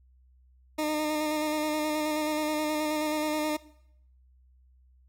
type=tone with vibrato; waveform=20% pulse; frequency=305.2 Hz; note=D#4; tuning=33 cents flat; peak=-22 dBFS; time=0.78-3.57 s; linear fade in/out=10 ms; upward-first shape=square; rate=9.4 Hz; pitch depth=18 cents each way; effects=noise-tail reverb RT60 0.7 s tail -19 dB re dry + added 63 Hz sine -57 dBFS peak until 5.08 s